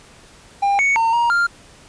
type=tone with pitch steps; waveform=triangle; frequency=800 / 2224 / 910 / 943 / 1396 Hz; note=G5 / C#7 / A#5 / A#5 / F6; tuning=+35 / +5 / -42 / +20 / -1 cents; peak=-12 dBFS; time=0.62-1.47 s; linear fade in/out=10 ms; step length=170 ms; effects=pink hiss -46 dBFS RMS until 1.88 s + resampled to 22050 Hz